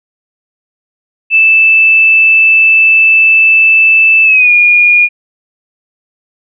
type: tone with pitch glide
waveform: sine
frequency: 2637 to 2432 Hz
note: E7 to D#7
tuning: 0 to -40 cents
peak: -3 dBFS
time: 1.3-5.09 s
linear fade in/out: 50 ms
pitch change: -140 cents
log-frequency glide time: 4.24-4.51 s
effects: none